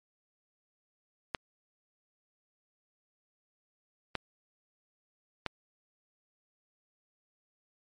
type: clicks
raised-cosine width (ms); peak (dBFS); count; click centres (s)
0.3; -15; 3; 1.348 / 4.153 / 5.463
effects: MP3 48 kbps